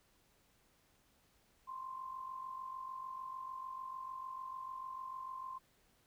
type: tone with amplitude modulation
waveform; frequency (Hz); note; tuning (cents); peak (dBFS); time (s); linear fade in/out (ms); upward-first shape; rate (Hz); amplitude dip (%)
sine; 1046.5; C6; 0; -40; 1.67-5.59; 20; sine; 46.7; 60
effects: pink hiss -72 dBFS RMS until 6.06 s